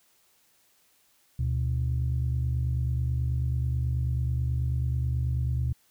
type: tone pair together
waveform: sine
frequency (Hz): 74.23 / 123.47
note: D2 / B2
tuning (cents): +19 / 0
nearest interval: major sixth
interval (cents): 881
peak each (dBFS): -26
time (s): 1.39-5.73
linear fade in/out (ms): 5
effects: tanh soft clip ceiling -19 dBFS + white hiss -65 dBFS RMS until 5.9 s